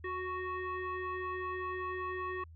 sine tone with frequency modulation, 372.6 Hz, F#4, 12 cents sharp, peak -35 dBFS, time 0.04-2.44 s, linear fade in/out 5 ms, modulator 740 Hz, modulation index 2.1, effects added 81 Hz sine -50 dBFS peak until 2.55 s

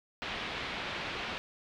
white low-pass noise, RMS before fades -38 dBFS, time 0.22-1.38 s, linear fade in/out 0 ms, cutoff 3400 Hz, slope 24 dB/octave, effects none

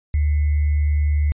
sine tone with sample-and-hold, 74.2 Hz, D2, 18 cents sharp, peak -15 dBFS, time 0.14-1.32 s, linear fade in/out 0 ms, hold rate 2100 Hz, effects resampled to 8000 Hz

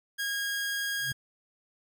sawtooth tone, 1634 Hz, G#6, 29 cents flat, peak -26 dBFS, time 0.18-1.13 s, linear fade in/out 20 ms
sine tone with exponential growth, 132.7 Hz, C3, 25 cents sharp, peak -32 dBFS, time 0.95-1.12 s, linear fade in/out 0 ms, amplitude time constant 35 ms
effects none

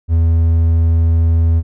triangle tone, 82.41 Hz, E2, in tune, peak -7 dBFS, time 0.08-1.63 s, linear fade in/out 50 ms, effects none

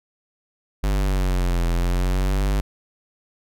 square linear two-way sweep, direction down then up, 50.3 to 42.43 to 50.3 Hz, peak -19 dBFS, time 0.83-2.61 s, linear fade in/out 10 ms, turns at 1.68 s, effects none

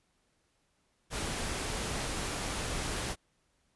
pink noise, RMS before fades -35 dBFS, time 1.1-3.16 s, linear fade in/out 50 ms, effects pink hiss -74 dBFS RMS until 3.75 s + resampled to 24000 Hz

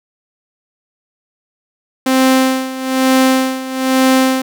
sawtooth tone with tremolo, 261.6 Hz, C4, in tune, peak -4 dBFS, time 2.06-4.42 s, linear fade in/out 5 ms, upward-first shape sine, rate 1.1 Hz, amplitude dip 80%, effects none

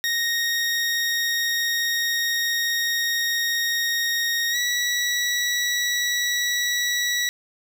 20% pulse tone with pitch glide, 1864.7 to 1941.6 Hz, A#6 to B6, 0 to -30 cents, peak -16 dBFS, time 0.04-7.29 s, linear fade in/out 0 ms, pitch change +70 cents, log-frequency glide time 4.51-4.57 s, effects none

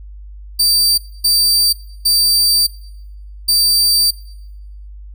sawtooth tone bursts at uneven times, 4649 Hz, D8, 18 cents flat, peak -7 dBFS, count 4, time 0.59-0.98 / 1.24-1.73 / 2.05-2.67 / 3.48-4.11 s, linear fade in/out 10 ms, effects noise-tail reverb RT60 0.9 s tail -21 dB re dry + added 50 Hz sine -31 dBFS peak until 5.14 s

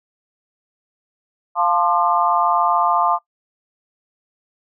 sine chord, D minor seventh, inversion first, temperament equal with one note detuned, 698.5 / 880 / 1046.5 / 1200.7 Hz, F5 / A5 / C6 / D6, 0 / 0 / 0 / +38 cents, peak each -20 dBFS, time 1.55-3.19 s, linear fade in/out 50 ms, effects noise-tail reverb RT60 0.1 s tail -19 dB re dry

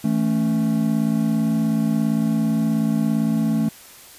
triangle chord, A major, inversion second, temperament equal with one note detuned, 161.8 / 220 / 277.2 Hz, E3 / A3 / C#4, -32 / 0 / 0 cents, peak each -22 / -17 / -23 dBFS, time 0.04-3.69 s, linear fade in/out 5 ms, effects white hiss -44 dBFS RMS until 4.18 s + resampled to 32000 Hz

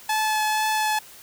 sawtooth tone with vibrato, 862 Hz, A5, 36 cents flat, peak -17 dBFS, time 0.09-0.99 s, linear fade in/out 5 ms, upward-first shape triangle, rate 2.1 Hz, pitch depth 11 cents each way, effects white hiss -46 dBFS RMS until 1.22 s

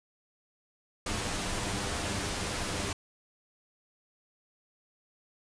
pink noise with comb filter, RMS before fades -33 dBFS, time 1.06-2.93 s, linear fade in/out 5 ms, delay 10 ms, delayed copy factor +0.5, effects resampled to 22050 Hz

